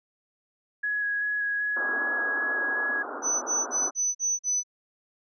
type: tone with vibrato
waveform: sine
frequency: 1671 Hz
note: G#6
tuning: 10 cents sharp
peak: -25 dBFS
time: 0.83-3.03 s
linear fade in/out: 10 ms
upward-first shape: square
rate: 2.6 Hz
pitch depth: 9 cents each way
type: band-pass noise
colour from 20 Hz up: white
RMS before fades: -36 dBFS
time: 1.76-3.91 s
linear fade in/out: 10 ms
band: 240 to 1500 Hz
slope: 96 dB/octave
type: tone bursts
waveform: sine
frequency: 6000 Hz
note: F#8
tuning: 23 cents sharp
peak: -23 dBFS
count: 6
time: 3.22-4.635 s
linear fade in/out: 50 ms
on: 200 ms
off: 43 ms
effects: none